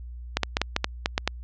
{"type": "clicks", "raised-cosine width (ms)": 0.2, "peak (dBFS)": -4, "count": 9, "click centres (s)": [0.37, 0.433, 0.569, 0.616, 0.764, 0.844, 1.059, 1.179, 1.276], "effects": ["added 60 Hz sine -36 dBFS peak until 1.43 s", "low-pass 5000 Hz 12 dB/octave"]}